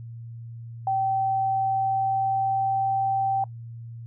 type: tone with pitch glide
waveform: sine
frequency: 773 to 777.9 Hz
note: G5 to G5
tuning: -24 to -14 cents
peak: -21 dBFS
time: 0.87-3.44 s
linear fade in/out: 2 ms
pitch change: +10 cents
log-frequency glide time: 1.66-3.04 s
effects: noise-tail reverb RT60 0.1 s tail -23 dB re dry + added 116 Hz sine -36 dBFS peak until 4.06 s